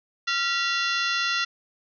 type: harmonic tone with a mistuned harmonic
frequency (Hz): 689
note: F5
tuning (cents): -24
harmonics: 2 / 3 / 4 / 5 / 6 / 7 / 8 / 9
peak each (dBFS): -27 / -30 / -29 / -32 / -32 / -36 / -37 / -40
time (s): 0.27-1.45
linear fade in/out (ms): 10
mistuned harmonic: 3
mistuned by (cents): -110
effects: none